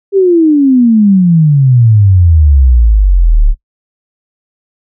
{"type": "exponential sweep", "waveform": "sine", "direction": "down", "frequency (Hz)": [402.1, 33.91], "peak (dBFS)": -3, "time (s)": [0.12, 3.55], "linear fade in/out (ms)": 50, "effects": ["noise-tail reverb RT60 0.1 s tail -18 dB re dry"]}